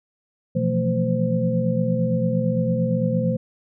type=tone cluster; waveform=sine; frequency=123.4 / 168.4 / 177.2 / 223.8 / 517 Hz; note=B2 / E3 / F3 / A3 / C5; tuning=-1 / +37 / +25 / +30 / -21 cents; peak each=-25 dBFS; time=0.55-3.37 s; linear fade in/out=10 ms; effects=none